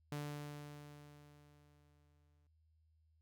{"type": "tone with exponential decay", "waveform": "sawtooth", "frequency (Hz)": 146.83, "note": "D3", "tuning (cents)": 0, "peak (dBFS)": -36, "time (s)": [0.12, 2.47], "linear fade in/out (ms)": 2, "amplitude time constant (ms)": 510, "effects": ["added 79 Hz sine -70 dBFS peak until 3.21 s"]}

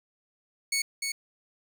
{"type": "tone with echo", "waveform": "15% pulse", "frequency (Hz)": 2217, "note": "C#7", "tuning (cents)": 0, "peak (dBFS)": -19, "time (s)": [0.72, 0.82], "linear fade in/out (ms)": 5, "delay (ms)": 300, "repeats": 1, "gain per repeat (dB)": -4, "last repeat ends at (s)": 1.12, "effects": []}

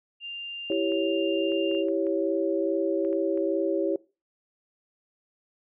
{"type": "tone", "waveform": "sine", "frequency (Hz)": 2794, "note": "F7", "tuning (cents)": 0, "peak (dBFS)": -34, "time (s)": [0.2, 1.84], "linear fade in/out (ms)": 50}
{"type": "chord", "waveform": "sine", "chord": "C# diminished", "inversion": "first", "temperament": "equal", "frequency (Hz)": [329.6, 392, 554.4], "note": ["E4", "G4", "C#5"], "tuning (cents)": [0, 0, 0], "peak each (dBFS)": [-27, -28, -28], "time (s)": [0.7, 3.96], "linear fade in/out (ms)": 2}
{"type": "clicks", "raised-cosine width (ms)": 0.5, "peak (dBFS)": -35, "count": 10, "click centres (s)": [0.721, 0.92, 1.52, 1.714, 1.749, 1.885, 2.068, 3.049, 3.129, 3.375]}
{"effects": ["noise-tail reverb RT60 0.3 s tail -21 dB re dry"]}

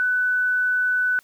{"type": "tone", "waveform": "sine", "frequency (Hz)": 1495, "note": "F#6", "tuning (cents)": 17, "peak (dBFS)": -18, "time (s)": [0, 1.19], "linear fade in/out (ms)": 0, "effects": ["white hiss -58 dBFS RMS until 1.23 s"]}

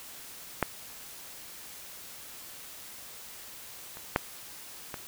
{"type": "clicks", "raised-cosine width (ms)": 0.5, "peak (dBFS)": [-9, -28, -8, -21], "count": 4, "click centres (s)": [0.627, 3.971, 4.161, 4.942], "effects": ["white hiss -46 dBFS RMS until 5.07 s"]}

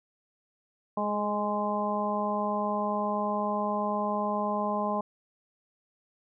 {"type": "harmonic tone with a mistuned harmonic", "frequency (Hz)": 207.7, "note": "G#3", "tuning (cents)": 0, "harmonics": [1, 2, 3, 4, 5], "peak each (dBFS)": [-32, -37, -32, -33, -32], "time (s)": [0.97, 5.01], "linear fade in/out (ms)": 5, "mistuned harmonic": 2, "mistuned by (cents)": 17, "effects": []}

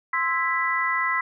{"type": "harmonic tone with a mistuned harmonic", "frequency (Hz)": 330, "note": "E4", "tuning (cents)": 2, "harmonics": [3, 4, 5, 6], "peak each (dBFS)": [-26, -28, -34, -24], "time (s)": [0.13, 1.21], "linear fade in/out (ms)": 5, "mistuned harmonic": 3, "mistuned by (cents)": 92, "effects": []}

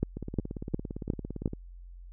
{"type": "two click trains", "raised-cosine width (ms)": 3, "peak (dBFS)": [-14, -23], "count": [5, 25], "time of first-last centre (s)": [[0.03, 1.459], [0.17, 1.534]], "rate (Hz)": [2.8, 17.6], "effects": ["added 44 Hz sine -44 dBFS peak until 2.12 s"]}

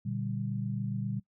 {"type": "chord", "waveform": "sine", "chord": "G minor", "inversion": "first", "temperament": "equal with one note detuned", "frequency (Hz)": [119.26, 146.83, 196], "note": ["Bb2", "D3", "G3"], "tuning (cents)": [40, 0, 0], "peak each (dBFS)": [-34, -37, -35], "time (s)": [0.05, 1.2], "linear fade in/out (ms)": 10, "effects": ["noise-tail reverb RT60 0.1 s tail -21 dB re dry"]}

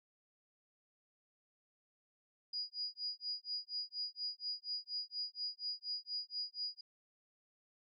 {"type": "tone with tremolo", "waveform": "sine", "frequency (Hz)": 4894, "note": "D#8", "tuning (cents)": -29, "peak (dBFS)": -36, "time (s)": [2.53, 6.81], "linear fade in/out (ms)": 5, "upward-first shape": "sine", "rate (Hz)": 4.2, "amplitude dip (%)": 100, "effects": []}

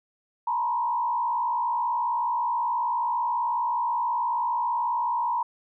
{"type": "tone with frequency modulation", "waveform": "sine", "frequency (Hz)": 957, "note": "A#5", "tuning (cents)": 45, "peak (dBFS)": -23, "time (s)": [0.47, 5.43], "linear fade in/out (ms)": 5, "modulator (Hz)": 59.3, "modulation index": 0.95, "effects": []}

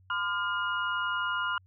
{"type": "tone cluster", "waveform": "sine", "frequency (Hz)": [1017, 1206, 1405, 2884], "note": ["C6", "D6", "F6", "F#7"], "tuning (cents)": [-50, 46, 10, -45], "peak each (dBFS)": [-33, -38, -30, -38], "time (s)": [0.1, 1.58], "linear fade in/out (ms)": 2, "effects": ["added 93 Hz sine -57 dBFS peak until 1.66 s"]}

